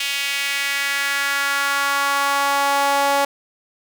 sawtooth tone with high-pass filter sweep, 280.3 Hz, C#4, 19 cents sharp, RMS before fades -20 dBFS, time 0-3.25 s, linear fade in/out 5 ms, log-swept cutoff 2700 to 700 Hz, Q 2.3, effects none

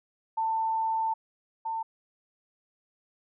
sine tone pair in turn, 892 / 897.1 Hz, A5 / A5, +23 / +33 cents, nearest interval unison, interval 10 cents, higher second, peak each -25 / -29 dBFS, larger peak first, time 0.37-1.14 / 1.65-1.83 s, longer first, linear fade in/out 10 ms, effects none

